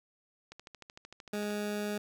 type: click train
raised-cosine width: 0.2 ms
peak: -30 dBFS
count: 14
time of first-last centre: 0.52-1.505 s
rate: 13.2 Hz
type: tone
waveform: 20% pulse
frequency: 207.7 Hz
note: G#3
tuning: in tune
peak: -28 dBFS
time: 1.33-1.98 s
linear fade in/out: 5 ms
effects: none